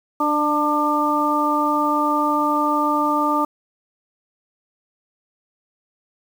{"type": "harmonic tone with a mistuned harmonic", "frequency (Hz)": 298.5, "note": "D4", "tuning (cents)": 28, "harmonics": [1, 2, 3, 4], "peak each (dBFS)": [-22, -26, -22, -20], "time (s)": [0.2, 3.45], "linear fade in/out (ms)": 5, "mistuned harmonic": 1, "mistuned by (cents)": -17, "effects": ["7-bit"]}